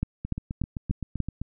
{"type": "two click trains", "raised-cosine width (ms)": 5, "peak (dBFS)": [-13, -19], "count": [5, 10], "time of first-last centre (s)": [[0.03, 1.203], [0.25, 1.416]], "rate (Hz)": [3.41, 7.72], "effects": []}